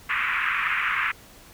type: band-pass noise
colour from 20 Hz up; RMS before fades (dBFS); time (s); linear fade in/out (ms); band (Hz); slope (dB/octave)
white; -25; 0.09-1.12; 10; 1100 to 2500; 48
effects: pink hiss -49 dBFS RMS until 1.53 s